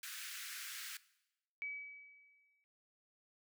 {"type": "high-pass noise", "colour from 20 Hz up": "pink", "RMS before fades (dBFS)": -47, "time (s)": [0.03, 0.97], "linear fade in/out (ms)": 2, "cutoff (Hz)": 1400, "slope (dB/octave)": 48}
{"type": "tone with exponential decay", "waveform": "sine", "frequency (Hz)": 2283, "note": "D7", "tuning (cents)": -50, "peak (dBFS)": -38, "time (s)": [1.62, 2.64], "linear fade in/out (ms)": 0, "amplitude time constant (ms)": 220}
{"effects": ["noise-tail reverb RT60 0.9 s tail -19 dB re dry"]}